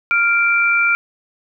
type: tone pair together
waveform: sine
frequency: 1396.9 / 2349 Hz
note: F6 / D7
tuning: 0 / 0 cents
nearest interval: major sixth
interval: 900 cents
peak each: -15 dBFS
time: 0.11-0.95 s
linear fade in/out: 0 ms
effects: none